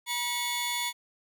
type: tone cluster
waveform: sawtooth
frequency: 963 / 2201 / 3469 Hz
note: B5 / C#7 / A7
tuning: -44 / -13 / -25 cents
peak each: -30 dBFS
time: 0.06-0.93 s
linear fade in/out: 50 ms
effects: none